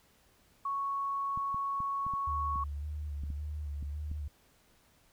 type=tone; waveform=sine; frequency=1108.7 Hz; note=C#6; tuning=in tune; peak=-31 dBFS; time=0.65-2.64 s; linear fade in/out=5 ms
type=clicks; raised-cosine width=5 ms; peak=-32 dBFS; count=10; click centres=1.375 / 1.545 / 1.804 / 2.066 / 2.137 / 2.558 / 3.236 / 3.303 / 3.827 / 4.115 s
type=tone with vibrato; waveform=sine; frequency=73.7 Hz; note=D2; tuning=7 cents sharp; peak=-35 dBFS; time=2.27-4.28 s; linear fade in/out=5 ms; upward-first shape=square; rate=1.8 Hz; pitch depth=36 cents each way
effects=pink hiss -66 dBFS RMS until 5.12 s